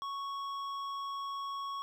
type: tone with hard clipping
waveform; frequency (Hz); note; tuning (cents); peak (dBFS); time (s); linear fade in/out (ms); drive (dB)
sine; 1108.7; C#6; 0; -38; 0.02-1.82; 0; 9
effects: none